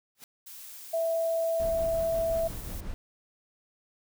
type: noise with exponential growth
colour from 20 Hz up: white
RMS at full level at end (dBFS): -42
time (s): 0.15-0.24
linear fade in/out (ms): 1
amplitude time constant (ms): 19
type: noise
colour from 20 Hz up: blue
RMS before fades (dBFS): -45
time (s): 0.46-2.81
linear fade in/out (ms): 10
type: tone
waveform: sine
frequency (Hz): 659.3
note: E5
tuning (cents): 0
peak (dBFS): -25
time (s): 0.93-2.48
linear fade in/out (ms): 10
type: noise with tremolo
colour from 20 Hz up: brown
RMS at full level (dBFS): -36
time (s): 1.6-2.94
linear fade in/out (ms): 0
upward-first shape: sine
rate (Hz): 5.6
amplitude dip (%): 40
effects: none